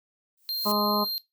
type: noise with exponential growth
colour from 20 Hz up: violet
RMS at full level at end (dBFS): -30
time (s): 0.37-0.72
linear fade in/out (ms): 5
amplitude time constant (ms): 76
type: tone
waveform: square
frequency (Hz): 4186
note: C8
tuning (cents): 0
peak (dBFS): -28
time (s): 0.49-1.18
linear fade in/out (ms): 0
type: harmonic tone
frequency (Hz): 207.7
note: G#3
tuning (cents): 0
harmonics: 1 / 2 / 3 / 4 / 5 / 6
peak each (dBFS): -28 / -32 / -31 / -33 / -28 / -34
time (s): 0.65-1.05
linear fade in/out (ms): 20
effects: noise-tail reverb RT60 0.2 s tail -18 dB re dry